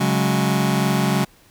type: chord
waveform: sawtooth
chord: C# suspended fourth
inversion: none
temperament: just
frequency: 138.59 / 184.79 / 207.9 Hz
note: C#3 / F#3 / G#3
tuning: 0 / -2 / +2 cents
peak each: -17 dBFS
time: 0-1.25 s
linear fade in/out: 10 ms
effects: pink hiss -53 dBFS RMS until 1.5 s